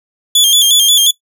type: tone with vibrato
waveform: sawtooth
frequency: 3322 Hz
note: G#7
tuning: in tune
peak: -3 dBFS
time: 0.35-1.11 s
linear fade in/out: 5 ms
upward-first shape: square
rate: 5.6 Hz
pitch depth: 61 cents each way
effects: noise-tail reverb RT60 0.1 s tail -18 dB re dry

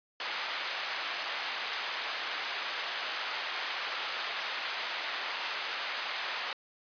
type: band-pass noise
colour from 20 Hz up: white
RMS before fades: -36 dBFS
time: 0.2-6.53 s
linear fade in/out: 2 ms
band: 740 to 3200 Hz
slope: 12 dB/octave
effects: resampled to 11025 Hz

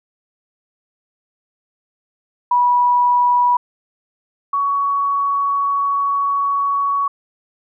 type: tone pair in turn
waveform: sine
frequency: 976 / 1121.6 Hz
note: B5 / C#6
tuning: -21 / +20 cents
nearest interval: major second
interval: 241 cents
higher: second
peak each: -11 / -15 dBFS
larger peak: first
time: 2.51-3.57 / 4.53-7.08 s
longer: second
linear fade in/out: 5 ms
effects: none

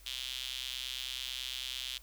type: tone with high-pass filter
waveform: sawtooth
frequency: 129.1 Hz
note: C3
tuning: 23 cents flat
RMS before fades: -40 dBFS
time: 0.06-1.98 s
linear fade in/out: 5 ms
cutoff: 3300 Hz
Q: 4.3
effects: added 50 Hz sine -55 dBFS peak until 2.02 s + white hiss -60 dBFS RMS until 2.02 s

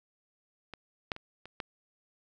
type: clicks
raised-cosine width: 0.3 ms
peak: -26 / -15 / -27 / -30 / -19 dBFS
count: 5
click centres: 0.737 / 1.118 / 1.164 / 1.456 / 1.602 s
effects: none

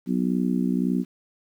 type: harmonic tone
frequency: 61.74 Hz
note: B1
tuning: in tune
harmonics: 3 / 4 / 5 / 6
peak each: -24 / -24 / -30 / -35 dBFS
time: 0.06-1.05 s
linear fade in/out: 50 ms
effects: 9-bit

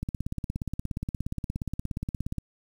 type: click train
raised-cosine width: 5 ms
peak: -18 dBFS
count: 41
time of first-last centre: 0.03-2.383 s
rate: 17 Hz
effects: 8-bit

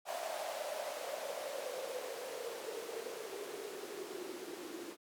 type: noise with band-pass filter sweep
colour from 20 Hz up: blue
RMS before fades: -43 dBFS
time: 0.05-4.97 s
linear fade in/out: 50 ms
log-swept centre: 680 to 330 Hz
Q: 7.9
effects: none

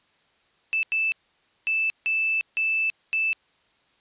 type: tone bursts at uneven times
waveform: sine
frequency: 2637 Hz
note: E7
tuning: in tune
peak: -21 dBFS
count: 6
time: 0.73-0.83 / 0.92-1.12 / 1.67-1.9 / 2.06-2.41 / 2.57-2.9 / 3.13-3.33 s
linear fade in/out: 0 ms
effects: white hiss -64 dBFS RMS until 4 s + resampled to 8000 Hz

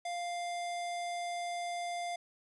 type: tone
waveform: square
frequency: 698.5 Hz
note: F5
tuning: in tune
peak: -36 dBFS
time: 0.05-2.16 s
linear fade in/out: 5 ms
effects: resampled to 24000 Hz + 11-bit

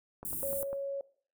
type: click train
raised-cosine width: 1 ms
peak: -30 dBFS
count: 6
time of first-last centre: 0.23-0.73 s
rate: 10 Hz
type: band-stop noise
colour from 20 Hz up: white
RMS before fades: -37 dBFS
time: 0.25-0.63 s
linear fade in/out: 2 ms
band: 380 to 8600 Hz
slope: 48 dB/octave
type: tone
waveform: sine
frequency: 554.4 Hz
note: C#5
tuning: in tune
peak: -33 dBFS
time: 0.43-1.01 s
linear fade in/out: 2 ms
effects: noise-tail reverb RT60 0.5 s tail -19 dB re dry

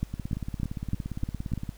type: two click trains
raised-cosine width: 5 ms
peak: -15 / -20 dBFS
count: 6 / 28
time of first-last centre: 0.03-1.536 / 0.14-1.692 s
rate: 3.32 / 17.4 Hz
effects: added 50 Hz sine -47 dBFS peak until 1.77 s + pink hiss -56 dBFS RMS until 1.77 s

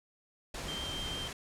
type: tone in noise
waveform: sine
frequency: 3153 Hz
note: G7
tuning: 9 cents sharp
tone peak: -38 dBFS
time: 0.68-1.28 s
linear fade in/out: 5 ms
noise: pink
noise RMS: -40 dBFS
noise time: 0.54-1.33 s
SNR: -1 dB
effects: low-pass 9000 Hz 12 dB/octave

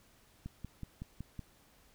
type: click train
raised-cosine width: 5 ms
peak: -29 dBFS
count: 6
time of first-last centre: 0.46-1.393 s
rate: 5.36 Hz
effects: pink hiss -65 dBFS RMS until 1.94 s

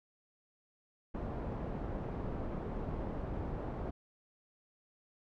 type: low-pass noise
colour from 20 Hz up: pink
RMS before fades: -39 dBFS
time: 1.14-3.91 s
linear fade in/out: 10 ms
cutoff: 730 Hz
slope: 12 dB/octave
effects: none

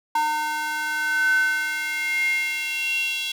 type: tone with high-pass filter sweep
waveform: square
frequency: 304.1 Hz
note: D#4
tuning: 40 cents flat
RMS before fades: -24 dBFS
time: 0.15-3.32 s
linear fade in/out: 5 ms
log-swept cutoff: 990 to 3100 Hz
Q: 9.3
effects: none

